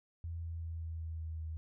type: tone with pitch steps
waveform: sine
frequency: 83.6 / 82.93 / 82.26 / 81.6 / 80.94 / 80.29 / 79.64 Hz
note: E2 / E2 / E2 / E2 / E2 / E2 / D#2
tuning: +25 / +11 / -3 / -17 / -31 / -45 / +41 cents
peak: -38 dBFS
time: 0.24-1.57 s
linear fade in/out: 0 ms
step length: 190 ms
effects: none